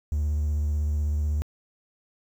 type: tone with vibrato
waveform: triangle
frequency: 74.8 Hz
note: D2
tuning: 32 cents sharp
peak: -20 dBFS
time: 0.12-1.42 s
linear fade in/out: 0 ms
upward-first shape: sine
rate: 16 Hz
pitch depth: 30 cents each way
effects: tanh soft clip ceiling -16 dBFS + 9-bit

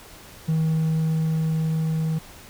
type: tone with level ramp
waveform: triangle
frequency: 159.4 Hz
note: D#3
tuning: 42 cents sharp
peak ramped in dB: -16 to -19 dBFS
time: 0.48-2.19 s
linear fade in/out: 10 ms
effects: tanh soft clip ceiling -12 dBFS + pink hiss -45 dBFS RMS until 2.49 s

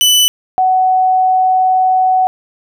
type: tone pair in turn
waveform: sawtooth / sine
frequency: 2987 / 746.8 Hz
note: F#7 / F#5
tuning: +16 / +16 cents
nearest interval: 2 octaves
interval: 2400 cents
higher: first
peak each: -4 / -8 dBFS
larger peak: first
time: 0.01-0.28 / 0.58-2.27 s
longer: second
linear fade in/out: 0 ms
effects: none

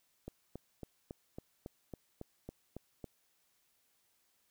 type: click train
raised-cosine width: 2 ms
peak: -30 dBFS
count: 11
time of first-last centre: 0.28-3.042 s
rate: 3.62 Hz
effects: white hiss -75 dBFS RMS until 4.5 s

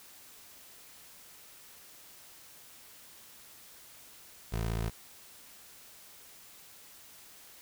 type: tone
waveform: 20% pulse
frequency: 55.9 Hz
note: A1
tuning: 28 cents sharp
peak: -26 dBFS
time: 4.52-4.9 s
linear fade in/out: 10 ms
effects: white hiss -54 dBFS RMS until 7.61 s

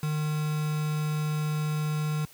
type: tone with quantisation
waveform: triangle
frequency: 152.5 Hz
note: D#3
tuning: 34 cents flat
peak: -24 dBFS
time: 0.03-2.25 s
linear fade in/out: 0 ms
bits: 6
effects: white hiss -53 dBFS RMS until 2.33 s + high-pass 60 Hz 12 dB/octave

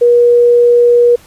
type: tone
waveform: sine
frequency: 480 Hz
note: B4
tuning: 49 cents flat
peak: -4 dBFS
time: 0.01-1.16 s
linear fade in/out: 10 ms
effects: pink hiss -42 dBFS RMS until 1.26 s + resampled to 32000 Hz

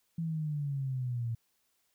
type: exponential sweep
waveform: sine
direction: down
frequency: 167.4 to 113.9 Hz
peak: -31 dBFS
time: 0.18-1.35 s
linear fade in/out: 5 ms
effects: white hiss -75 dBFS RMS until 1.94 s

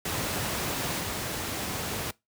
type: noise with level steps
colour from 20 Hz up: pink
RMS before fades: -30 / -32 dBFS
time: 0.05-2.11 s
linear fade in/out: 5 ms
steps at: 1 s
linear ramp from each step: 2 ms
effects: noise-tail reverb RT60 0.2 s tail -22 dB re dry + high-pass 80 Hz 12 dB/octave

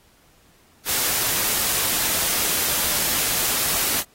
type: noise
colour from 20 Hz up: white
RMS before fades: -22 dBFS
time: 0.85-4.04 s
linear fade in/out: 50 ms
effects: pink hiss -57 dBFS RMS until 4.14 s + AAC 48 kbps

